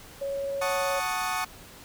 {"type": "tone with vibrato", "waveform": "sine", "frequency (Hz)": 554.4, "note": "C#5", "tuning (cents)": 0, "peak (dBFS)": -28, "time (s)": [0.21, 1], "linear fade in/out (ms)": 10, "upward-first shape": "sine", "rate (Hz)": 19, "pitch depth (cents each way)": 10}
{"type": "chord", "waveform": "30% pulse", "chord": "D# half-diminished seventh", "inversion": "first", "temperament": "equal", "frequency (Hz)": [740, 880, 1108.7, 1244.5], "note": ["F#5", "A5", "C#6", "D#6"], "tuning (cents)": [0, 0, 0, 0], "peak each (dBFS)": [-30, -31, -30, -30], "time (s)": [0.61, 1.45], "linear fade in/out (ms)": 10}
{"effects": ["pink hiss -48 dBFS RMS until 1.84 s"]}